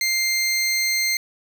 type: tone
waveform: 20% pulse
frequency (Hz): 2100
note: C7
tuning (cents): +6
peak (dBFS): -14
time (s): 0.01-1.17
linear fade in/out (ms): 2
effects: none